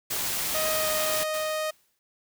white noise, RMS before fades -29 dBFS, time 0.1-1.24 s, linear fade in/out 10 ms
sawtooth tone with pitch glide, 627 to 621.6 Hz, D#5 to D#5, +13 to -2 cents, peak -23 dBFS, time 0.54-1.71 s, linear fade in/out 10 ms, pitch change -15 cents, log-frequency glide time 0.78-0.87 s
white noise with exponential decay, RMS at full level -36 dBFS, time 1.34-1.99 s, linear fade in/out 0 ms, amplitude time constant 140 ms
effects none

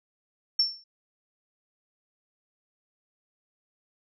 sine tone with exponential decay, 5420 Hz, E8, 47 cents sharp, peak -17 dBFS, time 0.59-0.84 s, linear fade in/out 5 ms, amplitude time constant 54 ms, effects none

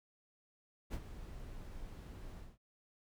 brown noise with ADSR envelope, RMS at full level -36 dBFS, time 0.9-2.58 s, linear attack 35 ms, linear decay 55 ms, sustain -12 dB, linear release 200 ms, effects none

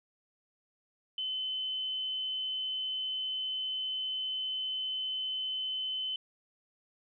sine tone, 3045 Hz, F#7, 49 cents sharp, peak -32 dBFS, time 1.18-6.16 s, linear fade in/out 2 ms, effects none

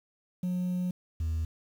sine tone pair in turn, 180.5 / 80.4 Hz, F#3 / E2, -43 / -43 cents, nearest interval octave + major second, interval 1400 cents, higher first, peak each -25 dBFS, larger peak neither, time 0.43-0.91 / 1.2-1.45 s, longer first, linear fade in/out 5 ms, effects tanh soft clip ceiling -27 dBFS + 9-bit

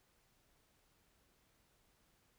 silence, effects pink hiss -74 dBFS RMS until 2.38 s

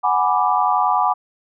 sine chord, G# half-diminished seventh, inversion third, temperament equal, 740 / 830.6 / 987.8 / 1174.7 Hz, F#5 / G#5 / B5 / D6, 0 / 0 / 0 / 0 cents, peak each -20 dBFS, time 0.03-1.14 s, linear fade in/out 20 ms, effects none

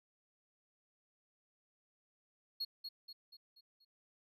triangle tone with echo, 4311 Hz, C#8, 49 cents flat, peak -35 dBFS, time 2.6-2.65 s, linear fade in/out 10 ms, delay 240 ms, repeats 5, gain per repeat -6 dB, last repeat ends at 3.85 s, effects none

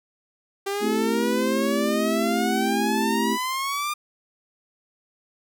sawtooth exponential sweep, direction up, 392 to 1211 Hz, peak -21 dBFS, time 0.66-3.94 s, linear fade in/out 10 ms
sine chord, A minor seventh, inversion none, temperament equal, 220 / 261.6 / 329.6 / 392 Hz, A3 / C4 / E4 / G4, 0 / 0 / 0 / 0 cents, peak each -25 / -28 / -29 / -28 dBFS, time 0.8-3.38 s, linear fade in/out 50 ms
effects none

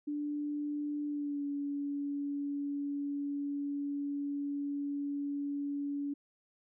sine tone with pitch glide, 293.7 to 284.8 Hz, D4 to C#4, 0 to +47 cents, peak -33 dBFS, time 0.07-6.14 s, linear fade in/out 10 ms, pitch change -53 cents, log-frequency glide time 1.07-1.44 s, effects none

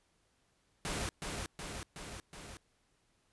pink noise with echo, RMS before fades -37 dBFS, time 0.85-1.09 s, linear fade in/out 0 ms, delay 370 ms, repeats 4, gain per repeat -3 dB, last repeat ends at 2.57 s, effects pink hiss -74 dBFS RMS until 3.32 s + resampled to 24000 Hz

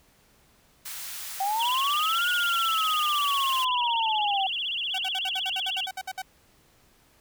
white high-pass noise, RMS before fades -37 dBFS, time 0.85-3.65 s, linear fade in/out 10 ms, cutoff 1100 Hz, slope 12 dB/octave
sine linear two-way sweep, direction up then down, 759 to 1454 to 759 Hz, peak -24 dBFS, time 1.4-4.47 s, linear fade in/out 5 ms, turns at 2.29 s
sine tone with vibrato, 3066 Hz, G7, 39 cents flat, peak -27 dBFS, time 1.59-5.87 s, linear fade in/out 20 ms, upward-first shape sine, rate 16 Hz, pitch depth 200 cents each way
sawtooth tone bursts, 758 Hz, F#5, 42 cents sharp, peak -27 dBFS, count 13, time 4.94-6.22 s, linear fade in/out 5 ms, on 44 ms, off 59 ms
effects pink hiss -61 dBFS RMS until 7.2 s

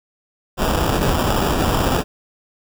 pink noise with sample-and-hold, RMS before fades -18 dBFS, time 0.57-2.04 s, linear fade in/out 50 ms, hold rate 2100 Hz, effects none

